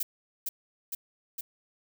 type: noise with echo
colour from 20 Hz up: violet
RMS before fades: -30 dBFS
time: 0-0.03 s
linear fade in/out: 5 ms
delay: 460 ms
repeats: 3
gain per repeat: -2 dB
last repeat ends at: 1.41 s
effects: none